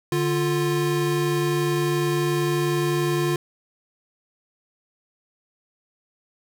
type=tone pair together; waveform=square; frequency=147.16 / 350 Hz; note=D3 / F4; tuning=+4 / +4 cents; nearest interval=octave + minor third; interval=1500 cents; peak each=-25 / -23 dBFS; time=0.12-3.36 s; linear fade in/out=2 ms; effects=none